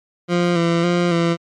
20% pulse tone with vibrato, 171.9 Hz, F3, 27 cents flat, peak -10 dBFS, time 0.28-1.37 s, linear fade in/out 50 ms, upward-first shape square, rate 1.8 Hz, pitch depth 30 cents each way, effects low-pass 5000 Hz 12 dB/octave + MP3 64 kbps

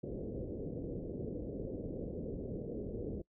white low-pass noise, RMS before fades -41 dBFS, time 0.03-3.22 s, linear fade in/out 10 ms, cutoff 510 Hz, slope 48 dB/octave, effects noise-tail reverb RT60 0.1 s tail -23 dB re dry

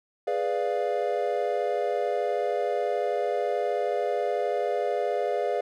triangle chord, G# diminished seventh, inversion none, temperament equal, 415.3 / 493.9 / 587.3 / 698.5 Hz, G#4 / B4 / D5 / F5, 0 / 0 / 0 / 0 cents, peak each -28 dBFS, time 0.27-5.61 s, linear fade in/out 5 ms, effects none

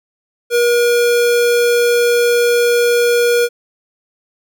square tone, 478.3 Hz, A#4, 44 cents sharp, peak -11 dBFS, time 0.5-3.49 s, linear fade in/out 50 ms, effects none

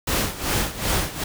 pink noise with tremolo, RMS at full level -21 dBFS, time 0.07-1.24 s, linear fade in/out 5 ms, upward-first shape sine, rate 2.6 Hz, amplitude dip 80%, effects none

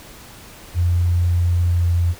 sine tone with pitch glide, 87.31 to 86.41 Hz, F2 to F2, 0 to -18 cents, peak -14 dBFS, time 0.74-2.15 s, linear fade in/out 50 ms, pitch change -18 cents, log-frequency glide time 1.63-1.89 s, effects pink hiss -41 dBFS RMS until 2.19 s

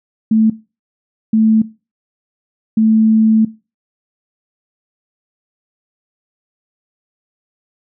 sine tone bursts at uneven times, 220 Hz, A3, in tune, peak -8 dBFS, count 3, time 0.31-0.5 / 1.33-1.62 / 2.77-3.45 s, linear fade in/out 5 ms, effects noise-tail reverb RT60 0.3 s tail -19 dB re dry

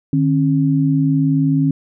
sine tone pair together, 152.25 / 271.6 Hz, D#3 / C#4, -37 / -35 cents, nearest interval minor seventh, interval 1002 cents, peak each -15 dBFS, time 0.13-1.71 s, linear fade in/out 2 ms, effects none

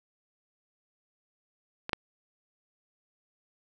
clicks, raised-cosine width 0.3 ms, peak -18 / -10 dBFS, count 2, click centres 1.894 / 1.932 s, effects none

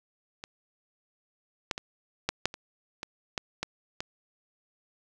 clicks, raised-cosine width 0.2 ms, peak -22 / -11 / -18 / -9 / -7 / -23 / -18 / -12 / -13 / -16 dBFS, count 10, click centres 0.439 / 1.712 / 1.779 / 2.29 / 2.456 / 2.541 / 3.031 / 3.378 / 3.63 / 4.005 s, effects none

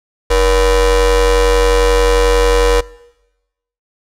45% pulse ring-modulated tone, 261.6 Hz, C4, in tune, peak -6 dBFS, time 0.3-2.81 s, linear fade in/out 10 ms, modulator 216 Hz, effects noise-tail reverb RT60 1.0 s tail -22 dB re dry + low-pass 10000 Hz 12 dB/octave

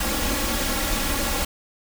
pink noise with comb filter, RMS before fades -24 dBFS, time 0-1.45 s, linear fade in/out 5 ms, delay 3.6 ms, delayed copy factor +1, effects none

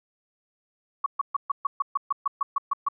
sine tone bursts, 1122 Hz, C#6, 21 cents sharp, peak -20 dBFS, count 13, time 1.04-2.886 s, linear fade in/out 5 ms, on 22 ms, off 130 ms, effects none

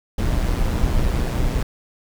brown noise with amplitude modulation, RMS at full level -17 dBFS, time 0.18-1.63 s, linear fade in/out 5 ms, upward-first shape sine, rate 122 Hz, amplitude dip 50%, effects none

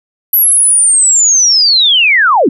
sine linear sweep, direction down, 11840 to 213.9 Hz, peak -5 dBFS, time 0.33-2.49 s, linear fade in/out 5 ms, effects none

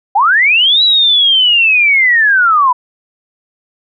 sine linear two-way sweep, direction up then down, 746 to 3951 to 966 Hz, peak -6 dBFS, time 0.15-2.73 s, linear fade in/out 10 ms, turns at 0.83 s, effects none

